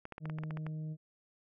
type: clicks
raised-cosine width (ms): 0.5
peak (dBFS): -28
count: 10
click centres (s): 0.054 / 0.123 / 0.181 / 0.256 / 0.298 / 0.386 / 0.436 / 0.508 / 0.572 / 0.666
type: harmonic tone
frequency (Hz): 155.56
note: D#3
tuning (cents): 0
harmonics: 1 / 2 / 3 / 4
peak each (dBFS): -37 / -54 / -59 / -61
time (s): 0.2-0.97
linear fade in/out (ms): 50
effects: none